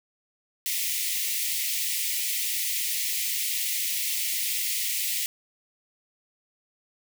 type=high-pass noise; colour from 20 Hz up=white; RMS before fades=-28 dBFS; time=0.66-5.26 s; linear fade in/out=0 ms; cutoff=1900 Hz; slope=96 dB/octave; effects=none